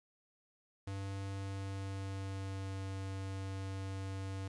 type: tone with pitch glide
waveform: square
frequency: 97.9 to 96.5 Hz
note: G2 to G2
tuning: -2 to -27 cents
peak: -40 dBFS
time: 0.87-4.48 s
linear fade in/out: 5 ms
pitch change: -25 cents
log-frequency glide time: 1.28-2.85 s
effects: resampled to 22050 Hz + 11-bit